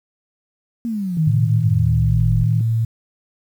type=exponential sweep; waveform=sine; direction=down; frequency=238.9 to 42.92 Hz; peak=-20 dBFS; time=0.85-2.44 s; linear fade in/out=0 ms
type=tone; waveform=sine; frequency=156.5 Hz; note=D#3; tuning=10 cents sharp; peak=-19 dBFS; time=1.17-2.61 s; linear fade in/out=2 ms
type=tone with pitch glide; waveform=sine; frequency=112.6 to 113.32 Hz; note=A2 to A#2; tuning=+40 to -49 cents; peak=-15 dBFS; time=1.27-2.85 s; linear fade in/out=5 ms; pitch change=+11 cents; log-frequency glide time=1.83-1.96 s
effects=8-bit